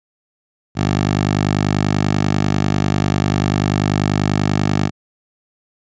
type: tone with high-pass filter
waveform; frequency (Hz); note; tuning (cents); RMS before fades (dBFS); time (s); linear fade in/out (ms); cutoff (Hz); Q
10% pulse; 50.2; G1; +42; -17; 0.75-4.91; 50; 110; 1.2
effects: resampled to 16000 Hz